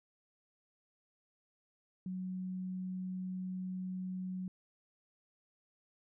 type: tone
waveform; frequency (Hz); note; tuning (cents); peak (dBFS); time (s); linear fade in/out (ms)
sine; 185; F#3; 0; -37; 2.06-4.48; 2
effects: none